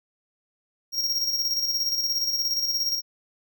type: tone with tremolo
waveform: square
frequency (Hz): 5588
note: F8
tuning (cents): 0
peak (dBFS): -22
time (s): 0.92-3.02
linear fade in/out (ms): 50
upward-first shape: square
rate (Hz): 17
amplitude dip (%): 45
effects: none